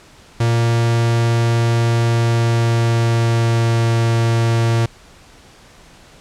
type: tone with pitch glide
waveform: 45% pulse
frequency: 116.54 to 115.27 Hz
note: A#2 to A#2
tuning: 0 to -19 cents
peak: -13 dBFS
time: 0.4-4.86 s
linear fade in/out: 5 ms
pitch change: -19 cents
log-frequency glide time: 2.07-3.94 s
effects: pink hiss -45 dBFS RMS until 6.2 s + low-pass 8000 Hz 12 dB/octave